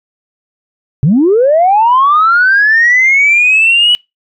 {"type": "linear sweep", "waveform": "sine", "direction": "up", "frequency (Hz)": [123.2, 2960], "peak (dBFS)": -4, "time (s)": [1.03, 3.95], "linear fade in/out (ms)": 0, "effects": ["noise-tail reverb RT60 0.2 s tail -25 dB re dry", "tanh soft clip ceiling -1 dBFS"]}